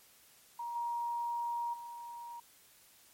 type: tone with level steps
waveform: sine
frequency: 945 Hz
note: A#5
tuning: 23 cents sharp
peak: -37 / -33 / -43 dBFS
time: 0.59-2.4 s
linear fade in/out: 5 ms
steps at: 0.75 / 1.73 s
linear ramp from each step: 10 ms
effects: white hiss -62 dBFS RMS until 3.13 s + MP3 64 kbps